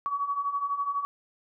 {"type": "beating tone pair", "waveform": "sine", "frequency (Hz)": [1123, 1135], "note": ["C#6", "C#6"], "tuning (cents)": [22, 41], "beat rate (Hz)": 12, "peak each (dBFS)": [-33, -28], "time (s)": [0.06, 1.05], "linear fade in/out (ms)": 0, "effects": []}